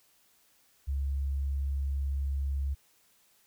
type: tone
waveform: sine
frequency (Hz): 69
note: C#2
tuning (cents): -7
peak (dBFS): -28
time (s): 0.87-2.75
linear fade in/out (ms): 20
effects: white hiss -66 dBFS RMS until 3.46 s